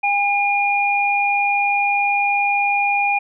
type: tone pair together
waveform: sine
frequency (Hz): 809 / 2424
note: G#5 / D#7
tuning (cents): -46 / -46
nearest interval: octave + perfect fifth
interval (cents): 1900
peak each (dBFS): -18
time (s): 0.03-3.19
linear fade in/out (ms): 10
effects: none